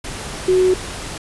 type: tone in noise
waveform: sine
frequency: 370.1 Hz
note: F#4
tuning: in tune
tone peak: -11 dBFS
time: 0.48-0.74 s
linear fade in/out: 5 ms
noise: pink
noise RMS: -29 dBFS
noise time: 0.04-1.18 s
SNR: +15 dB
effects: resampled to 24000 Hz